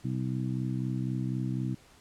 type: harmonic tone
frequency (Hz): 64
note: C2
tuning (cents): -38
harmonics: 2 / 3 / 4 / 5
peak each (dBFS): -31 / -35 / -37 / -39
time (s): 0.04-1.75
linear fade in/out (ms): 10
effects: pink hiss -58 dBFS RMS until 2 s + low-pass 10000 Hz 12 dB/octave